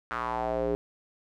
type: tone with band-pass filter sweep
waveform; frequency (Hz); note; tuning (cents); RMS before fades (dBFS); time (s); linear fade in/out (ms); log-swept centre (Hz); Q
square; 58.7; A#1; +13; -30; 0.11-0.75; 0; 1400 to 410; 3.8
effects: none